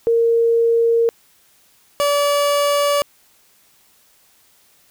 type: tone pair in turn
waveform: sine / 30% pulse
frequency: 462.5 / 575.5 Hz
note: A#4 / D5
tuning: -14 / -35 cents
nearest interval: major third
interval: 379 cents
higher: second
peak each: -12 dBFS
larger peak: neither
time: 0.07-1.09 / 2-3.02 s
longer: neither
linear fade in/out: 0 ms
effects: white hiss -55 dBFS RMS until 4.9 s